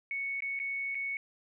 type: tone with dropouts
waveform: sine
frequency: 2217 Hz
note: C#7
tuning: in tune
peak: -32 dBFS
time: 0.11-1.17 s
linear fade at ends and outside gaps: 1 ms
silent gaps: 0.405-0.422 / 0.591-0.599 / 0.947-0.952 s
effects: none